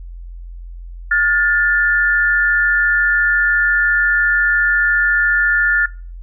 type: tone pair together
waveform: sine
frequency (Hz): 1425.8 / 1760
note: F6 / A6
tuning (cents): +35 / 0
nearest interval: major third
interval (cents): 365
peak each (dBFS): -14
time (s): 1.11-5.86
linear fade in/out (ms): 5
effects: noise-tail reverb RT60 0.4 s tail -24 dB re dry + added 43 Hz sine -29 dBFS peak until 6.22 s